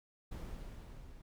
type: noise with level ramp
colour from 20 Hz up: brown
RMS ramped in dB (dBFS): -42 to -54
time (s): 0.31-1.22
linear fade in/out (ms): 10
effects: none